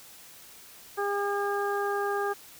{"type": "harmonic tone", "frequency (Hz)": 404.3, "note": "G#4", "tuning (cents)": -46, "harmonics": [1, 2, 3, 4], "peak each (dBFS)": [-29, -32, -34, -35], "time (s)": [0.97, 2.34], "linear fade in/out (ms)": 20, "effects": ["white hiss -50 dBFS RMS until 2.59 s"]}